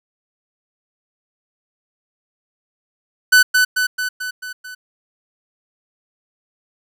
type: tone with echo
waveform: 45% pulse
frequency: 1500 Hz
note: F#6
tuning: 23 cents sharp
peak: -7 dBFS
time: 3.32-3.43 s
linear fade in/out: 10 ms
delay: 220 ms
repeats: 6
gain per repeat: -4 dB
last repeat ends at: 4.75 s
effects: none